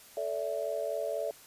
sine chord, A suspended fourth, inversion none, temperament equal with one note detuned, 440 / 575.2 / 659.3 Hz, A4 / D5 / E5, 0 / -36 / 0 cents, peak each -37 / -34 / -35 dBFS, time 0.17-1.31 s, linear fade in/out 2 ms, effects white hiss -54 dBFS RMS until 1.46 s + resampled to 32000 Hz

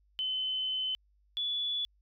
sine tone pair in turn, 3044 / 3433 Hz, F#7 / A7, +48 / -43 cents, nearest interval major second, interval 209 cents, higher second, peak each -30 / -30 dBFS, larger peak neither, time 0.19-0.95 / 1.37-1.85 s, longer first, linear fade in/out 0 ms, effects added 50 Hz sine -65 dBFS peak until 2.01 s

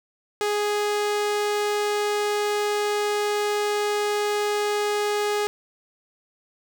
sawtooth tone with notch filter, 415.3 Hz, G#4, in tune, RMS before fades -24 dBFS, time 0.41-5.47 s, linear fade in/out 0 ms, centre 12000 Hz, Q 1.6, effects none

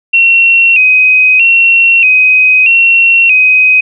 sine tone with vibrato, 2619 Hz, E7, 12 cents flat, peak -3 dBFS, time 0.13-3.81 s, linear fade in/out 10 ms, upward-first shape square, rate 0.79 Hz, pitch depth 69 cents each way, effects none

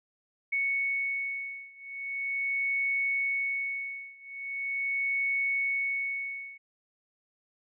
sine beating tone pair, 2217 / 2217.41 Hz, C#7 / C#7, 0 / 0 cents, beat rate 0.41 Hz, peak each -31 / -32 dBFS, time 0.52-6.58 s, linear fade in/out 10 ms, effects none

